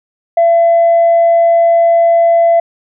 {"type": "tone", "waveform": "sine", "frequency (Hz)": 675, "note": "E5", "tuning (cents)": 41, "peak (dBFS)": -4, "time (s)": [0.37, 2.6], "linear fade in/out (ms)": 5, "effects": ["tanh soft clip ceiling -3 dBFS"]}